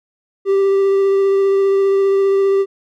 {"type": "tone with vibrato", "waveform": "triangle", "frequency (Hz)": 392, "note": "G4", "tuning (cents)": 0, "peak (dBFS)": -9, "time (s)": [0.45, 2.66], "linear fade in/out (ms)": 50, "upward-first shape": "triangle", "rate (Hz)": 15, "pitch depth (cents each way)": 13, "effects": []}